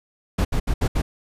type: noise bursts at uneven times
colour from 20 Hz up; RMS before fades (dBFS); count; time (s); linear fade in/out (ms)
brown; -20; 5; 0.38-0.45 / 0.52-0.6 / 0.67-0.74 / 0.81-0.88 / 0.95-1.02; 10
effects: resampled to 32000 Hz